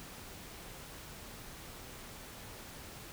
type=silence; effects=pink hiss -49 dBFS RMS until 3.12 s